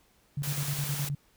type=tone with tremolo; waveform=sine; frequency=142.7 Hz; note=D3; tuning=49 cents flat; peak=-28 dBFS; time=0.37-1.15 s; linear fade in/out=5 ms; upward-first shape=square; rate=9.6 Hz; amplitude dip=65%
type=high-pass noise; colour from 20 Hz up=white; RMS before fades=-36 dBFS; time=0.43-1.09 s; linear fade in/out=5 ms; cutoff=260 Hz; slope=24 dB/octave
effects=pink hiss -65 dBFS RMS until 1.36 s